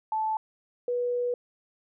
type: tone pair in turn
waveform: sine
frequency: 873 / 488 Hz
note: A5 / B4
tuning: -14 / -21 cents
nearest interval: minor seventh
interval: 1007 cents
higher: first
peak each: -25 dBFS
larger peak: neither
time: 0.12-0.37 / 0.88-1.34 s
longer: second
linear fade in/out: 2 ms
effects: none